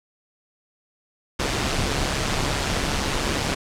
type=noise with amplitude modulation; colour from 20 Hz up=pink; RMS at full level=-21 dBFS; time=1.39-3.55 s; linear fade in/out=10 ms; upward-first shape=sine; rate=139 Hz; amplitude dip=55%; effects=low-pass 7000 Hz 12 dB/octave